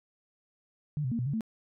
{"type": "tone with pitch steps", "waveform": "sine", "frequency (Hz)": [149.1, 127.6, 232.2, 123.5, 141.8, 222], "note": ["D3", "C3", "A#3", "B2", "C#3", "A3"], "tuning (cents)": [27, -43, -7, 0, 40, 16], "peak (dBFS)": -28, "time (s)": [0.97, 1.408], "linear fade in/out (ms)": 0, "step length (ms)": 73, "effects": []}